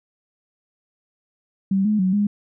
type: tone with pitch steps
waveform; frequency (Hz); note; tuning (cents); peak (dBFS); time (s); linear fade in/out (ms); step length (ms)
sine; 193.7 / 212.2 / 186.6 / 205.5; G3 / G#3 / F#3 / G#3; -20 / +38 / +15 / -18; -16; 1.71-2.27; 5; 140
effects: none